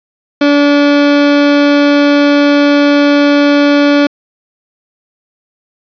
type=tone; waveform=30% pulse; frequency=288 Hz; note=D4; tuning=34 cents flat; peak=-3 dBFS; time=0.41-4.07 s; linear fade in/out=5 ms; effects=resampled to 11025 Hz + 7-bit